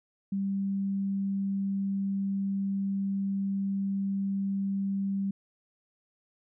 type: tone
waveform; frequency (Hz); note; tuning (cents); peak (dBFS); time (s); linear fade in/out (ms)
sine; 196.3; G3; +3; -27; 0.32-5.31; 5
effects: none

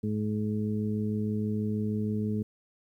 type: harmonic tone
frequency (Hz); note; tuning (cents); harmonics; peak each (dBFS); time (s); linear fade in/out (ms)
106.3; G#2; +41; 1 / 2 / 3 / 4; -32 / -29 / -41 / -37; 0.03-2.43; 10
effects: 11-bit

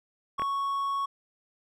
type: tone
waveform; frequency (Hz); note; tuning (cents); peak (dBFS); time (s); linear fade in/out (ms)
triangle; 1108.7; C#6; 0; -25; 0.38-1.06; 10
type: clicks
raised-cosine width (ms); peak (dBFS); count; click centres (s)
0.5; -19; 2; 0.396 / 0.42
effects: none

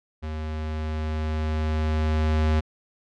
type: tone with level ramp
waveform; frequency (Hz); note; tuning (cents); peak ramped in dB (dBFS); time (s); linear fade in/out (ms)
square; 77.78; D#2; 0; -30 to -19; 0.22-2.61; 20
effects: low-pass 4000 Hz 12 dB/octave

